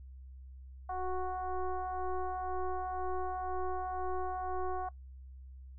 sine tone with frequency modulation, 370 Hz, F#4, in tune, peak -32 dBFS, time 0.89-4.89 s, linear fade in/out 5 ms, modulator 369 Hz, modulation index 1.8, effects noise-tail reverb RT60 0.1 s tail -20 dB re dry + added 65 Hz sine -47 dBFS peak until 5.78 s

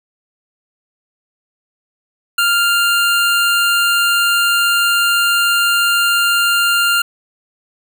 25% pulse tone, 1396.9 Hz, F6, in tune, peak -8 dBFS, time 2.38-7.02 s, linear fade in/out 5 ms, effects none

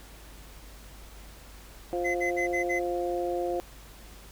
harmonic tone, 175.4 Hz, F3, 8 cents sharp, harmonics 2 / 3 / 4, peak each -30 / -32 / -33 dBFS, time 1.93-3.6 s, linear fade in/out 0 ms
triangle tone bursts, 2038 Hz, C7, 46 cents flat, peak -26 dBFS, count 5, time 2.04-2.798 s, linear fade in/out 20 ms, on 110 ms, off 52 ms
effects added 50 Hz sine -48 dBFS peak until 4.31 s + pink hiss -51 dBFS RMS until 4.31 s

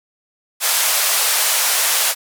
white band-pass noise, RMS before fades -17 dBFS, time 0.6-2.15 s, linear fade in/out 50 ms, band 560 to 14000 Hz, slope 24 dB/octave, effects none

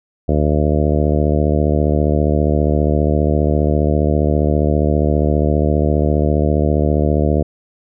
harmonic tone, 74.9 Hz, D2, 35 cents sharp, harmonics 1 / 2 / 3 / 4 / 5 / 6 / 7 / 8 / 9, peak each -16 / -19 / -21 / -22 / -23 / -24 / -24 / -25 / -26 dBFS, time 0.28-7.43 s, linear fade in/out 10 ms, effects none

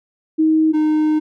sine / triangle tone pair in turn, 315.2 / 307.8 Hz, D#4 / D#4, +23 / -19 cents, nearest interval unison, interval 42 cents, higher first, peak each -11 dBFS, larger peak neither, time 0.38-0.73 / 0.73-1.2 s, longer second, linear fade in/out 20 ms, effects none

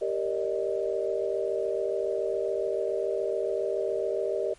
sine chord, Eb major seventh, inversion first, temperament equal with one note detuned, 392 / 466.2 / 575.2 / 622.3 Hz, G4 / Bb4 / D5 / Eb5, 0 / 0 / -36 / 0 cents, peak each -30 / -31 / -34 / -31 dBFS, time 0.01-4.54 s, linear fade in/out 10 ms, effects pink hiss -57 dBFS RMS until 4.58 s + MP3 48 kbps

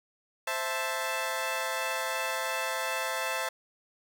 15% pulse chord, A minor, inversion first, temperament equal, 523.3 / 659.3 / 880 Hz, C5 / E5 / A5, 0 / 0 / 0 cents, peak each -28 dBFS, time 0.47-3.49 s, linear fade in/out 5 ms, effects none

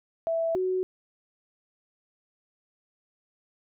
sine tone pair in turn, 659.3 / 371.3 Hz, E5 / F#4, 0 / +6 cents, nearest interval minor seventh, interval 994 cents, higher first, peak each -24 dBFS, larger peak neither, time 0.27-0.55 / 0.55-0.83 s, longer neither, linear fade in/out 0 ms, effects none

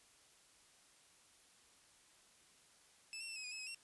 20% pulse tone with pitch steps, 2628 / 2721 / 2673 / 2556 / 2470 / 2589 / 2543 / 2730 Hz, E7 / F7 / E7 / D#7 / D#7 / E7 / D#7 / F7, -6 / -46 / +23 / +46 / -13 / -32 / +37 / -40 cents, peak -40 dBFS, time 3.13-3.746 s, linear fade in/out 0 ms, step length 77 ms, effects white hiss -67 dBFS RMS until 3.83 s + resampled to 24000 Hz

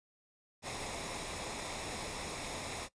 pink noise with comb filter, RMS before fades -41 dBFS, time 0.62-2.89 s, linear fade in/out 50 ms, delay 0.66 ms, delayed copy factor -0.5, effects noise-tail reverb RT60 0.1 s tail -19 dB re dry + resampled to 22050 Hz

